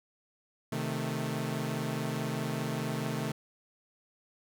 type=chord; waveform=sawtooth; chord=A diminished; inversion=first; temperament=equal; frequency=130.81 / 155.56 / 220 Hz; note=C3 / Eb3 / A3; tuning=0 / 0 / 0 cents; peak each=-32 dBFS; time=0.72-3.32 s; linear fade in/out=5 ms; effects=none